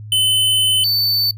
square tone pair in turn, 3035 / 4528 Hz, F#7 / C#8, +43 / +36 cents, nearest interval perfect fifth, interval 693 cents, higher second, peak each -13 / -15 dBFS, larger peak first, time 0.12-0.84 / 0.84-1.31 s, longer first, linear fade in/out 2 ms, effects noise-tail reverb RT60 0.1 s tail -24 dB re dry + added 106 Hz sine -30 dBFS peak until 1.37 s

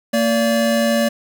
square tone pair together, 229.3 / 577.8 Hz, A#3 / D5, -28 / -28 cents, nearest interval octave + major third, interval 1600 cents, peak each -18 dBFS, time 0.13-1.09 s, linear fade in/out 10 ms, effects none

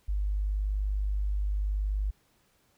sine tone, 50.4 Hz, G1, 49 cents sharp, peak -26 dBFS, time 0.08-2.11 s, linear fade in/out 10 ms, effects pink hiss -68 dBFS RMS until 2.77 s

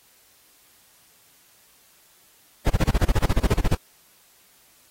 brown noise bursts, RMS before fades -17 dBFS, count 16, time 2.66-3.752 s, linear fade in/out 10 ms, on 42 ms, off 28 ms, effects white hiss -57 dBFS RMS until 4.9 s + AAC 48 kbps

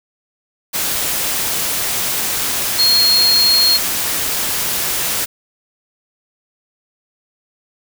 sine tone in noise, 4266 Hz, C8, 33 cents sharp, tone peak -10 dBFS, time 2.78-3.78 s, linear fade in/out 20 ms, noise white, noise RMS -19 dBFS, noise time 0.73-5.26 s, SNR +6 dB, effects none

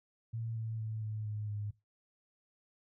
sine tone with pitch steps, 114 / 111.91 / 109.86 / 107.85 / 105.88 / 103.94 Hz, A#2 / A2 / A2 / A2 / G#2 / G#2, -38 / +30 / -2 / -34 / +34 / +2 cents, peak -36 dBFS, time 0.33-1.71 s, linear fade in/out 10 ms, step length 230 ms, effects noise-tail reverb RT60 0.2 s tail -17 dB re dry

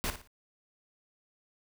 pink noise with echo, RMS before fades -32 dBFS, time 0.04-0.1 s, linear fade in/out 0 ms, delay 58 ms, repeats 3, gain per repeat -10 dB, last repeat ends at 0.274 s, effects none

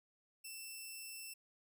10% pulse tone, 2671 Hz, E7, 22 cents sharp, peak -38 dBFS, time 0.44-1.34 s, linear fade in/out 10 ms, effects none

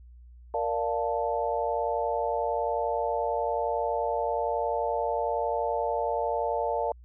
sine chord, Bb major seventh, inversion none, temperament equal, 466.2 / 587.3 / 698.5 / 880 Hz, Bb4 / D5 / F5 / A5, 0 / 0 / 0 / 0 cents, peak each -31 dBFS, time 0.54-6.92 s, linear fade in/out 2 ms, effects added 60 Hz sine -47 dBFS peak until 7.04 s

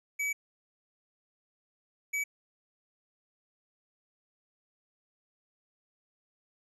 square tone bursts at uneven times, 2283 Hz, D7, 50 cents flat, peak -30 dBFS, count 2, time 0.19-0.33 / 2.13-2.24 s, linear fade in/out 10 ms, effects resampled to 32000 Hz

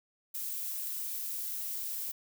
violet noise, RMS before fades -37 dBFS, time 0.34-2.12 s, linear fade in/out 10 ms, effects none

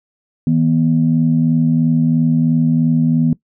sine tone pair together, 160 / 243 Hz, D#3 / B3, +49 / -28 cents, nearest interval perfect fifth, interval 723 cents, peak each -13 dBFS, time 0.47-3.33 s, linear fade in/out 2 ms, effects noise-tail reverb RT60 0.1 s tail -20 dB re dry + tanh soft clip ceiling -3 dBFS

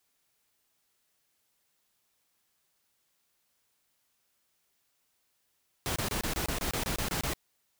pink noise bursts, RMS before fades -32 dBFS, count 12, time 5.86-7.335 s, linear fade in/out 0 ms, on 100 ms, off 25 ms, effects white hiss -75 dBFS RMS until 7.79 s

